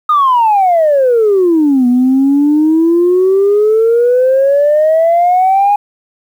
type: exponential two-way sweep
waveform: sine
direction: down then up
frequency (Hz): 1249 to 242.7 to 829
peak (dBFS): -5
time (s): 0.09-5.76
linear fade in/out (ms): 5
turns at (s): 1.87
effects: tanh soft clip ceiling -3 dBFS + 7-bit